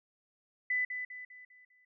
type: tone with echo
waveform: sine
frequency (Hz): 1999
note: B6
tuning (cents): +20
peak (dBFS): -28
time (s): 0.7-0.85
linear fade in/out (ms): 5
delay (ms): 200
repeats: 5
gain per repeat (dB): -7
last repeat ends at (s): 1.85
effects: none